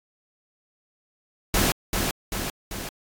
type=noise with echo; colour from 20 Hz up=pink; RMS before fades=-21 dBFS; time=1.54-1.72 s; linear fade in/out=2 ms; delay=390 ms; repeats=3; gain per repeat=-4 dB; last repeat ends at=2.89 s; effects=AAC 64 kbps